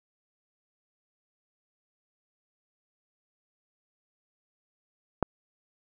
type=click; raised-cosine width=1 ms; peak=-9 dBFS; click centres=5.227 s; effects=none